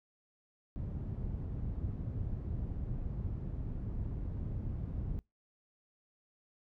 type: low-pass noise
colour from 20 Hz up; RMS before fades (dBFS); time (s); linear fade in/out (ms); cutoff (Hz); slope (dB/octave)
white; -38; 0.76-5.19; 0; 110; 12
effects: noise-tail reverb RT60 0.2 s tail -24 dB re dry